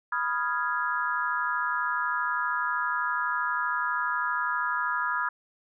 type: chord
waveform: sine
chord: F half-diminished seventh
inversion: second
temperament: equal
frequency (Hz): 987.8 / 1244.5 / 1396.9 / 1661.2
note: Cb6 / Eb6 / F6 / Ab6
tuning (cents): 0 / 0 / 0 / 0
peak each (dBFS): -31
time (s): 0.12-5.29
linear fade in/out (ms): 5
effects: none